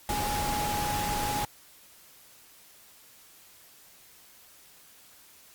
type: tone in noise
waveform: sine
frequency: 831 Hz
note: G#5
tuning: 1 cent sharp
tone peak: -30 dBFS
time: 0.09-1.45 s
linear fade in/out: 2 ms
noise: pink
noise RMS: -32 dBFS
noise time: 0.09-1.45 s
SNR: -1 dB
effects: white hiss -55 dBFS RMS until 5.54 s + Opus 48 kbps